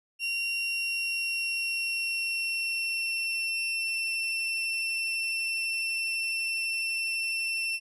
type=tone with pitch glide; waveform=35% pulse; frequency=2754 to 2694 Hz; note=F7 to E7; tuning=-25 to +37 cents; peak=-26 dBFS; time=0.19-7.8 s; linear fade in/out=50 ms; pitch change=-38 cents; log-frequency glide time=0.55-4 s; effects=resampled to 24000 Hz

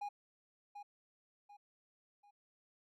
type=tone with echo; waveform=triangle; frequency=819 Hz; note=G#5; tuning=24 cents flat; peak=-37 dBFS; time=0.01-0.09 s; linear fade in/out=10 ms; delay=740 ms; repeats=3; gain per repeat=-8 dB; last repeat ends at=2.31 s; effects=none

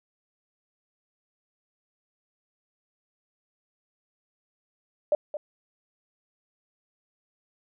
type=tone with echo; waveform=sine; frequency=597 Hz; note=D5; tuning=28 cents sharp; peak=-18 dBFS; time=5.12-5.15 s; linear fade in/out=2 ms; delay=220 ms; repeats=1; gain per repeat=-11 dB; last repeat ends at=5.37 s; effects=none

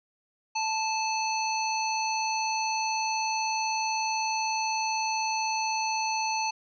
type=harmonic tone with a mistuned harmonic; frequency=872 Hz; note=A5; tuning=16 cents flat; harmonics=1 / 3 / 5 / 7; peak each=-28 / -33 / -35 / -36 dBFS; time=0.55-6.51 s; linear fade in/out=10 ms; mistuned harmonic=1; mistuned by=+16 cents; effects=none

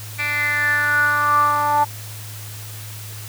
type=tone with band-pass filter sweep; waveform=10% pulse; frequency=293.7 Hz; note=D4; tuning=in tune; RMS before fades=-18 dBFS; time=0.18-1.85 s; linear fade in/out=20 ms; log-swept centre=2400 to 890 Hz; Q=8.1; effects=added 106 Hz sine -33 dBFS peak until 3.28 s + white hiss -37 dBFS RMS until 3.28 s

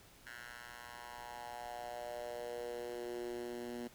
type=tone with high-pass filter sweep; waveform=10% pulse; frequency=120.3 Hz; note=B2; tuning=45 cents flat; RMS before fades=-45 dBFS; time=0.26-3.88 s; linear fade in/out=10 ms; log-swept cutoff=1500 to 260 Hz; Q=4; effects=pink hiss -61 dBFS RMS until 3.94 s

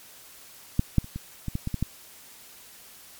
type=clicks; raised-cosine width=5 ms; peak=-8 / -6 / -28 / -20 / -17 / -15 / -16 / -15 / -12 dBFS; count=9; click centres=0.794 / 0.983 / 1.044 / 1.16 / 1.483 / 1.554 / 1.674 / 1.743 / 1.826 s; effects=white hiss -49 dBFS RMS until 3.19 s + MP3 96 kbps

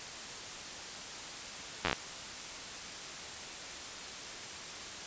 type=slowing click train; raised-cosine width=0.3 ms; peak=-13 dBFS; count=7; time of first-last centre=1.85-1.929 s; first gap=10 ms; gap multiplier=1.11; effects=white hiss -43 dBFS RMS until 5.06 s + resampled to 16000 Hz

